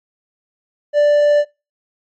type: tone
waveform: triangle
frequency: 587.3 Hz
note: D5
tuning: in tune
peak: -7 dBFS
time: 0.93-1.45 s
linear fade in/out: 50 ms
effects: noise-tail reverb RT60 0.3 s tail -25 dB re dry + MP3 32 kbps